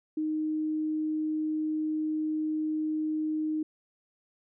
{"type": "tone", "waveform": "sine", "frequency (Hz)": 310, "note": "D#4", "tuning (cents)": -6, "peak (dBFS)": -27, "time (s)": [0.17, 3.63], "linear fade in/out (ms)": 5, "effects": []}